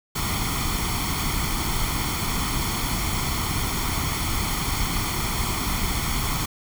pink noise with comb filter, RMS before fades -25 dBFS, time 0.15-6.46 s, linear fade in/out 10 ms, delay 0.91 ms, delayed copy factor +0.7, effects none

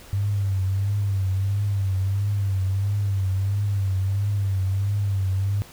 sine tone with vibrato, 98.3 Hz, G2, 5 cents sharp, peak -20 dBFS, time 0.13-5.62 s, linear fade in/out 0 ms, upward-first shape triangle, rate 1.5 Hz, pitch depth 78 cents each way, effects pink hiss -46 dBFS RMS until 5.72 s

